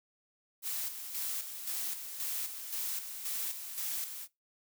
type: noise with tremolo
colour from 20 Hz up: blue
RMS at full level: -36 dBFS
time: 0.62-4.28 s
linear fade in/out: 50 ms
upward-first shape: square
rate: 1.9 Hz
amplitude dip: 55%
effects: noise-tail reverb RT60 0.2 s tail -21 dB re dry